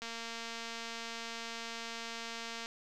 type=click train; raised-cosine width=0.2 ms; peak=-25 dBFS; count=608; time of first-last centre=0.02-2.659 s; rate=230 Hz; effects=none